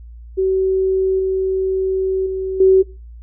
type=tone with level steps; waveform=sine; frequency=379.6 Hz; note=F#4; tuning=44 cents sharp; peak=-13 / -15 / -19 / -7 dBFS; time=0.37-2.83 s; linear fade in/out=20 ms; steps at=1.19 / 2.26 / 2.6 s; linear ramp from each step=5 ms; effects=noise-tail reverb RT60 0.3 s tail -21 dB re dry + added 58 Hz sine -34 dBFS peak until 3.22 s